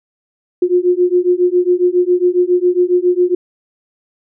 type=beating tone pair; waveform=sine; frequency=354.4 / 361.7 Hz; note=F4 / F#4; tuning=+25 / -39 cents; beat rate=7.3 Hz; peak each=-13 dBFS; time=0.62-3.35 s; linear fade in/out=5 ms; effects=none